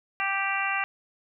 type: harmonic tone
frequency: 392 Hz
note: G4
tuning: in tune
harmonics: 2 / 3 / 4 / 5 / 6 / 7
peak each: -32 / -32 / -32 / -32 / -32 / -32 dBFS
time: 0.2-0.84 s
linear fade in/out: 0 ms
effects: none